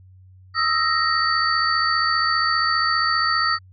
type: tone cluster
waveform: sine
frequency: 1260 / 1335 / 1873 / 4555 Hz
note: D#6 / E6 / A#6 / C#8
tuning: +21 / +22 / +8 / +46 cents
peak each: -23 dBFS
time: 0.54-3.59 s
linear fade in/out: 50 ms
effects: added 93 Hz sine -45 dBFS peak until 3.72 s